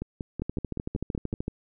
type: two click trains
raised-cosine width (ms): 3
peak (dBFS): -17 / -19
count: 15 / 8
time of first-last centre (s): 0.42-1.481 / 0.02-1.338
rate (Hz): 13.2 / 5.31
effects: none